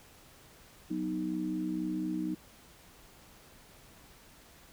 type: chord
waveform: sine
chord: B major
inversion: second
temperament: equal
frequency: 185 / 246.9 / 311.1 Hz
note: F#3 / B3 / D#4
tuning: 0 / 0 / 0 cents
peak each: -37 / -39 / -33 dBFS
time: 0.9-2.35 s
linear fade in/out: 10 ms
effects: pink hiss -57 dBFS RMS until 4.72 s